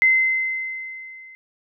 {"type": "tone with level ramp", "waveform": "sine", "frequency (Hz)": 2063, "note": "C7", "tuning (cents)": -25, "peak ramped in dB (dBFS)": [-11, -41], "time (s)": [0.02, 1.35], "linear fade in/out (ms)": 0, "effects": []}